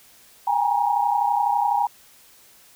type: tone cluster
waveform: sine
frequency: 796 / 828 / 944 Hz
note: G5 / G#5 / A#5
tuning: +26 / -5 / +22 cents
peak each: -24 / -22 / -22 dBFS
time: 0.47-1.87 s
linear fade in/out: 5 ms
effects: white hiss -52 dBFS RMS until 2.75 s